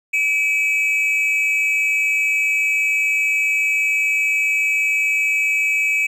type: tone pair together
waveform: triangle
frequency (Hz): 2313 / 2560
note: D7 / D#7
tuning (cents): -27 / +49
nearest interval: major second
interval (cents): 176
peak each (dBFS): -17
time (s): 0.13-6.07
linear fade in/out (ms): 10
effects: none